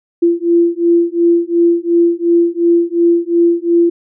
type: beating tone pair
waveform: sine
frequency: 340 / 342.8 Hz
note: F4 / F4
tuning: -46 / -32 cents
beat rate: 2.8 Hz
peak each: -12 dBFS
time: 0.22-3.9 s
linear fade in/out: 10 ms
effects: none